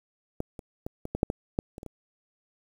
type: clicks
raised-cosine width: 2 ms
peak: -16 / -26 / -20 / -21 / -16 / -8 / -15 / -12 / -27 / -28 / -26 dBFS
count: 11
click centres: 0.404 / 0.592 / 0.865 / 1.054 / 1.15 / 1.231 / 1.301 / 1.589 / 1.781 / 1.831 / 1.863 s
effects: 8-bit